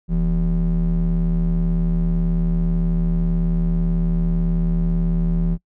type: ring-modulated tone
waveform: triangle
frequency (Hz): 104.3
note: G#2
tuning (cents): +8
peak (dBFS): -11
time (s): 0.08-5.58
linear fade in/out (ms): 50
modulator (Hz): 65.2
effects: noise-tail reverb RT60 0.1 s tail -24 dB re dry